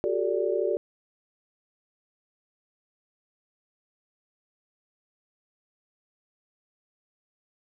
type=tone cluster; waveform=sine; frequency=365.3 / 397.9 / 450 / 581 Hz; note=F#4 / G4 / A4 / D5; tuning=-22 / +26 / +39 / -19 cents; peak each=-29 dBFS; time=0.04-0.77 s; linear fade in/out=0 ms; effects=none